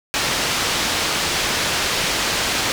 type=low-pass noise; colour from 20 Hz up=white; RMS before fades=-21 dBFS; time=0.14-2.72 s; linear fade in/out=0 ms; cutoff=4900 Hz; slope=12 dB/octave; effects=none